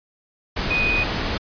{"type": "tone in noise", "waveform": "sine", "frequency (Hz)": 2489, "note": "D#7", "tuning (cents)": 0, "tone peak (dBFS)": -19, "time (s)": [0.7, 1.04], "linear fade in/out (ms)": 10, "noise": "pink", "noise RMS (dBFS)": -24, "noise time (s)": [0.56, 1.38], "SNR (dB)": 2, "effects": ["resampled to 11025 Hz"]}